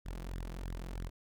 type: tone with flanger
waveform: sawtooth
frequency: 43.65 Hz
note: F1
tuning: in tune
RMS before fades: -41 dBFS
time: 0.05-1.1 s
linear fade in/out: 20 ms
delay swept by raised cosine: 0.52 to 6.12 ms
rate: 3.1 Hz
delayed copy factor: +0.75
effects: none